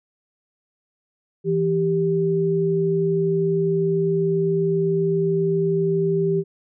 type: tone pair together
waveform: sine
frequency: 164.94 / 392.6 Hz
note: E3 / G4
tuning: +1 / +3 cents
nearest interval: octave + minor third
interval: 1502 cents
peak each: -22 / -19 dBFS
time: 1.44-6.44 s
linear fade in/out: 50 ms
effects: none